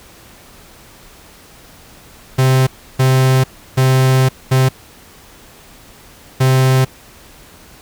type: tone bursts at uneven times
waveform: 45% pulse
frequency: 130.81 Hz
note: C3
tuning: in tune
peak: -9 dBFS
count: 5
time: 2.38-2.67 / 2.99-3.44 / 3.77-4.29 / 4.51-4.69 / 6.4-6.85 s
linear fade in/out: 10 ms
effects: pink hiss -42 dBFS RMS until 7.81 s